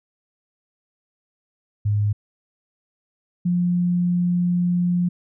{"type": "tone pair in turn", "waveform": "sine", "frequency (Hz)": [103.83, 176.53], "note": ["G#2", "F3"], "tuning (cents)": [0, 19], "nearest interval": "major sixth", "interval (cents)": 919, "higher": "second", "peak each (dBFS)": -17, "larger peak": "neither", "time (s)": [[1.85, 2.13], [3.45, 5.09]], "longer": "second", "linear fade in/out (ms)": 10, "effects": []}